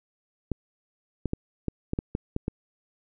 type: clicks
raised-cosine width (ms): 3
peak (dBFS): -14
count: 9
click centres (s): 0.517 / 1.257 / 1.334 / 1.683 / 1.934 / 1.989 / 2.151 / 2.364 / 2.481
effects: none